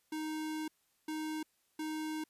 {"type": "tone bursts at uneven times", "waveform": "square", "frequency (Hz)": 311.1, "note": "D#4", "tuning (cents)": 0, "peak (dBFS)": -37, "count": 3, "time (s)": [[0.12, 0.68], [1.08, 1.43], [1.79, 2.24]], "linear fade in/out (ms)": 5, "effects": ["white hiss -75 dBFS RMS until 2.29 s", "resampled to 32000 Hz"]}